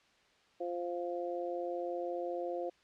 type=harmonic tone; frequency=174.61 Hz; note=F3; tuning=in tune; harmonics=2 / 3 / 4; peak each=-39 / -38 / -41 dBFS; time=0.6-2.7 s; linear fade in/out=10 ms; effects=white hiss -67 dBFS RMS until 2.83 s + low-pass 4000 Hz 12 dB/octave